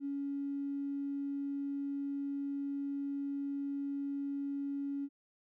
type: tone with tanh clipping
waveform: triangle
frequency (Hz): 280.5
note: C#4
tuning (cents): +21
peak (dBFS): -34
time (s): 0-5.09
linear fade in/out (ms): 50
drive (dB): 2
effects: none